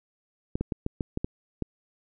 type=clicks; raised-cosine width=3 ms; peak=-15 dBFS; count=8; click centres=0.555 / 0.61 / 0.722 / 0.864 / 1.008 / 1.174 / 1.245 / 1.623 s; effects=none